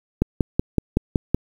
click train, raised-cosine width 3 ms, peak -4 dBFS, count 7, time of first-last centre 0.22-1.346 s, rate 5.33 Hz, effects 7-bit

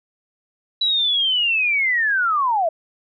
sine linear sweep, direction down, 3951 to 622.3 Hz, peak -16 dBFS, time 0.81-2.69 s, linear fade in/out 5 ms, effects none

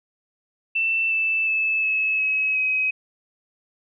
sine tone with pitch steps, 2670 / 2642 / 2615 / 2588 / 2561 / 2535 Hz, E7 / E7 / E7 / E7 / D#7 / D#7, +22 / +3 / -15 / -32 / +49 / +32 cents, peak -19 dBFS, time 0.75-2.91 s, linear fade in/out 10 ms, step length 360 ms, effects none

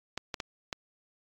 clicks, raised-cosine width 0.2 ms, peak -16 dBFS, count 4, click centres 0.176 / 0.342 / 0.402 / 0.728 s, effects AAC 64 kbps

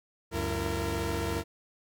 sawtooth tone cluster, 72.3 / 95 / 335.9 / 460.9 Hz, D2 / F#2 / E4 / A#4, -27 / +46 / +33 / -20 cents, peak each -31 dBFS, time 0.31-1.44 s, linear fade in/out 50 ms, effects none

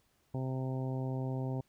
harmonic tone, 130.81 Hz, C3, in tune, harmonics 1 / 2 / 3 / 4 / 5 / 6 / 7, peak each -34 / -40 / -44 / -46 / -48 / -50 / -51 dBFS, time 0.34-1.61 s, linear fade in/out 5 ms, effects pink hiss -73 dBFS RMS until 1.68 s

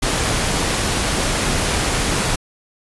pink noise, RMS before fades -19 dBFS, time 0.02-2.36 s, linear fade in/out 10 ms, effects resampled to 24000 Hz

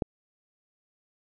click, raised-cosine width 2 ms, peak -13 dBFS, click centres 0.022 s, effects none

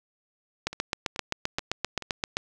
two click trains, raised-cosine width 0.2 ms, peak -9 / -20 dBFS, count 14 / 4, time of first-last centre 0.67-2.369 / 0.73-2.023 s, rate 7.65 / 2.32 Hz, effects none

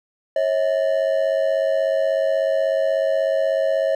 triangle ring-modulated tone, 594 Hz, D5, 20 cents sharp, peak -12 dBFS, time 0.36-3.95 s, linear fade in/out 2 ms, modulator 48.2 Hz, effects none

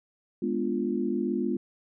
sine chord, G# diminished seventh, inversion none, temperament equal, 207.7 / 246.9 / 293.7 / 349.2 Hz, G#3 / B3 / D4 / F4, 0 / 0 / 0 / 0 cents, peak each -31 / -30 / -34 / -30 dBFS, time 0.42-1.57 s, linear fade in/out 5 ms, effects none

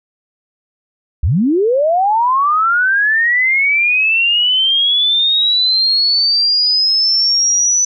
sine linear sweep, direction up, 55.1 to 6000 Hz, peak -10 dBFS, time 1.23-7.85 s, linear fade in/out 5 ms, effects none

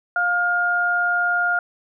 sine tone pair together, 706 / 1416.1 Hz, F5 / F6, +19 / +24 cents, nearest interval octave, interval 1205 cents, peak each -24 / -18 dBFS, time 0.16-1.59 s, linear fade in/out 2 ms, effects none

